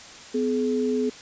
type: tone pair together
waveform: sine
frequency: 251.5 / 425.1 Hz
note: B3 / G#4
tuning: +32 / +40 cents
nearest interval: major sixth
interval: 908 cents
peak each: -24 / -24 dBFS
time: 0.34-1.1 s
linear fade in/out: 10 ms
effects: white hiss -43 dBFS RMS until 1.21 s + resampled to 16000 Hz